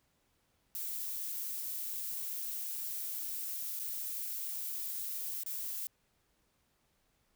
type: noise with dropouts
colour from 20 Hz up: violet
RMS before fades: -39 dBFS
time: 0.75-5.87 s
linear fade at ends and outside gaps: 1 ms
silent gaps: 3.792-3.797 / 5.435-5.462 s
effects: pink hiss -75 dBFS RMS until 7.35 s